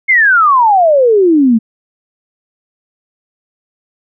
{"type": "exponential sweep", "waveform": "sine", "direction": "down", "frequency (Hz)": [2182, 215.5], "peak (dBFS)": -5, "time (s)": [0.08, 1.59], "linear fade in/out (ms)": 20, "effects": []}